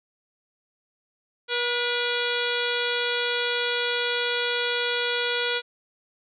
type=harmonic tone with a mistuned harmonic; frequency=481.6 Hz; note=B4; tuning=44 cents flat; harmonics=1 / 2 / 3 / 4 / 5 / 6 / 7 / 8 / 9; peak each=-29 / -36 / -29 / -35 / -33 / -36 / -30 / -35 / -39 dBFS; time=1.48-5.62 s; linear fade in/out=50 ms; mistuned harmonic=4; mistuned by=+56 cents; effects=none